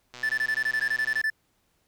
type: click train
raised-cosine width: 0.2 ms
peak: -24 dBFS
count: 133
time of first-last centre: 0.14-1.213 s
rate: 123 Hz
type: tone bursts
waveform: triangle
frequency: 1755 Hz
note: A6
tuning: 5 cents flat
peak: -21 dBFS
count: 13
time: 0.23-1.301 s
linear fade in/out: 5 ms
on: 63 ms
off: 21 ms
type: tone with exponential decay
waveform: triangle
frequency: 1648 Hz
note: G#6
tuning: 14 cents flat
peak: -25 dBFS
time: 0.81-1.04 s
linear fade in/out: 2 ms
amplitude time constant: 50 ms
effects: pink hiss -70 dBFS RMS until 1.87 s